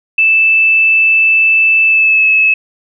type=tone with pitch glide; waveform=sine; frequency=2637 to 2593 Hz; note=E7 to E7; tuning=0 to -29 cents; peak=-6 dBFS; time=0.18-2.54 s; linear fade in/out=5 ms; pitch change=-29 cents; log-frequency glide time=1.85-2.27 s; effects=none